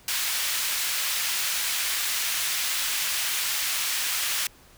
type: high-pass noise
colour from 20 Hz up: pink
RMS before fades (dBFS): -27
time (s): 0.08-4.47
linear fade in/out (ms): 2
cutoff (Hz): 2000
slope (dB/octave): 12
effects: pink hiss -54 dBFS RMS until 4.77 s